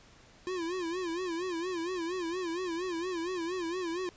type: tone with vibrato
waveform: square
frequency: 350 Hz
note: F4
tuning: 4 cents sharp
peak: -33 dBFS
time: 0.47-4.09 s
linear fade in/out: 0 ms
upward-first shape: sine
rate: 4.3 Hz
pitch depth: 120 cents each way
effects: pink hiss -58 dBFS RMS until 4.16 s + resampled to 16000 Hz